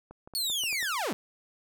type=clicks; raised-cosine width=1 ms; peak=-32 dBFS; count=7; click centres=0.11 / 0.275 / 0.337 / 0.5 / 0.637 / 0.728 / 0.828 s
type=linear sweep; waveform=sawtooth; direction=down; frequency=4481 to 155.56 Hz; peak=-25 dBFS; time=0.35-1.13 s; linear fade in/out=0 ms
effects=none